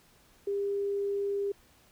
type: tone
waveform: sine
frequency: 401 Hz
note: G4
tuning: 39 cents sharp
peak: -28 dBFS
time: 0.47-1.52 s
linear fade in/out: 5 ms
effects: pink hiss -62 dBFS RMS until 1.91 s